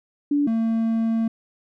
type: tone pair in turn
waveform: sine / triangle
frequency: 288.8 / 226 Hz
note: D4 / A3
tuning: -29 / +47 cents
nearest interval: major third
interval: 424 cents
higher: first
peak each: -17 dBFS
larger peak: neither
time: 0.31-0.47 / 0.47-1.28 s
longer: second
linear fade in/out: 5 ms
effects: none